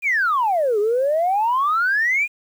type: exponential two-way sweep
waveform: sine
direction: down then up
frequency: 2489 to 402.4 to 2489 Hz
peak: -15 dBFS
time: 0.02-2.28 s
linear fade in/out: 50 ms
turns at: 0.79 s
effects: tanh soft clip ceiling -12 dBFS + 8-bit